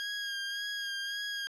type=tone with vibrato; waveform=20% pulse; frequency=1628 Hz; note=G#6; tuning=35 cents flat; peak=-29 dBFS; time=0-1.47 s; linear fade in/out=0 ms; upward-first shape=sine; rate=1.8 Hz; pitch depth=29 cents each way; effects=low-pass 8000 Hz 12 dB/octave